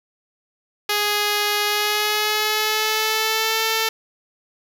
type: tone with pitch glide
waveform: 5% pulse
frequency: 415.3 to 445.1 Hz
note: G#4 to A4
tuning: 0 to +20 cents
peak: -7 dBFS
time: 0.89-3.89 s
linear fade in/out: 5 ms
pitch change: +120 cents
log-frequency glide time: 1.65-3.61 s
effects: none

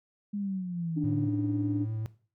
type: exponential sweep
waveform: sine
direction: down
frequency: 207.7 to 141.3 Hz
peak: -30 dBFS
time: 0.33-1.28 s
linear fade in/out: 10 ms
type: tone with tremolo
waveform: sine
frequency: 293.7 Hz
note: D4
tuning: in tune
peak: -24 dBFS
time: 0.96-1.86 s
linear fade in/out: 20 ms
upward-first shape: triangle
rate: 19 Hz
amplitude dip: 50%
type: tone with vibrato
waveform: triangle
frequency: 110 Hz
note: A2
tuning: in tune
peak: -28 dBFS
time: 1.04-2.06 s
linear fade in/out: 0 ms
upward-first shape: square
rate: 8.2 Hz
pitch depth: 10 cents each way
effects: noise-tail reverb RT60 0.4 s tail -17 dB re dry + tanh soft clip ceiling -16 dBFS

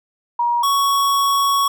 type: tone pair in turn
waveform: sine / square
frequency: 952 / 1114.3 Hz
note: A#5 / C#6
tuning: +36 / +9 cents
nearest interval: minor third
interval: 273 cents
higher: second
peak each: -15 dBFS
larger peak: neither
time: 0.39-0.63 / 0.63-1.68 s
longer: second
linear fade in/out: 5 ms
effects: none

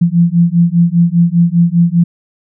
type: beating tone pair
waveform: sine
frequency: 168.7 / 173.7 Hz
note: E3 / F3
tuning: +40 / -9 cents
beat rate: 5 Hz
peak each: -10 dBFS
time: 0.01-2.04 s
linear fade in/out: 10 ms
effects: none

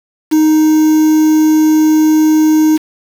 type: tone with quantisation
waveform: triangle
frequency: 311.1 Hz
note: D#4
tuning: in tune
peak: -4 dBFS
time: 0.31-2.78 s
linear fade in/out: 20 ms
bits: 4
effects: none

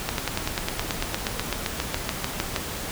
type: slowing click train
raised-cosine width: 0.2 ms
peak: -7 dBFS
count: 21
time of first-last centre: 0.09-2.562 s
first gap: 92 ms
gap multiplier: 1.03
effects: pink hiss -32 dBFS RMS until 2.91 s

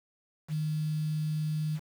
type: tone with quantisation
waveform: sine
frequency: 154 Hz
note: D#3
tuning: 17 cents flat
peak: -28 dBFS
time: 0.48-1.8 s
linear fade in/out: 50 ms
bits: 8
effects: none

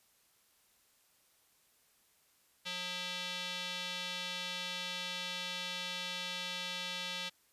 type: tone with band-pass filter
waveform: square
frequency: 180 Hz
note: F#3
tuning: 47 cents flat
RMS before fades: -40 dBFS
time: 2.65-7.3 s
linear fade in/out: 20 ms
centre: 3500 Hz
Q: 2.2
effects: white hiss -70 dBFS RMS until 7.52 s + resampled to 32000 Hz

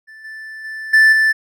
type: tone with level steps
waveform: triangle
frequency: 1760 Hz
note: A6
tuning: in tune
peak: -35 / -28 / -24 / -5 / -9 dBFS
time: 0.07-1.33 s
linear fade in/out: 20 ms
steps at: 0.24 / 0.64 / 0.93 / 1.12 s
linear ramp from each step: 10 ms
effects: none

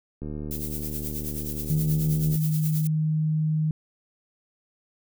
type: click train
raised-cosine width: 3 ms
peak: -22 dBFS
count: 161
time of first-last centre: 0.22-2.353 s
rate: 75 Hz
type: noise with tremolo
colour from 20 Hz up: violet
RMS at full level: -32 dBFS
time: 0.51-2.87 s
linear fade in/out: 0 ms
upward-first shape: triangle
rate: 9.4 Hz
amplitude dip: 75%
type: tone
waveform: sine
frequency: 155.56 Hz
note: D#3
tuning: in tune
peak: -21 dBFS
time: 1.7-3.71 s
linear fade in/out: 2 ms
effects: none

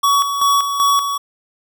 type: tone with tremolo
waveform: square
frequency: 1127 Hz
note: C#6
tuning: 28 cents sharp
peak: -12 dBFS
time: 0.03-1.18 s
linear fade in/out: 10 ms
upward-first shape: square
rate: 2.6 Hz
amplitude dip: 55%
effects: none

